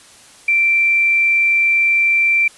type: tone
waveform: sine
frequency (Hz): 2349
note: D7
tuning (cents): 0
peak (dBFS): -11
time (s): 0.48-2.48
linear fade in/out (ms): 5
effects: white hiss -44 dBFS RMS until 2.57 s + resampled to 24000 Hz

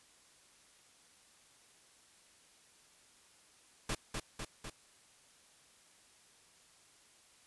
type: noise with echo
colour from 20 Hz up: pink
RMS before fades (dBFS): -36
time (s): 3.89-3.95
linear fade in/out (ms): 5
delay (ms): 250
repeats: 3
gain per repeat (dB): -3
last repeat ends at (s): 4.7
effects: white hiss -64 dBFS RMS until 7.46 s + resampled to 24000 Hz

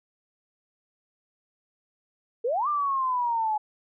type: exponential two-way sweep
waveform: sine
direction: up then down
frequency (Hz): 440 to 1204 to 842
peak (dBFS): -23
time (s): 2.44-3.58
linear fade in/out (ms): 10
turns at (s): 2.68
effects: none

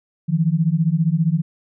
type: beating tone pair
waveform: sine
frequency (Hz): 155.56 / 170.56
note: D#3 / F3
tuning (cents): 0 / -41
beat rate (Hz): 15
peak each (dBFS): -18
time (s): 0.28-1.42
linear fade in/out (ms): 20
effects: none

